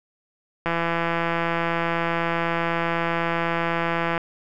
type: click train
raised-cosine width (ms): 0.5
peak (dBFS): -9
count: 592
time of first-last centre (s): 0.66-4.178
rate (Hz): 168
effects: none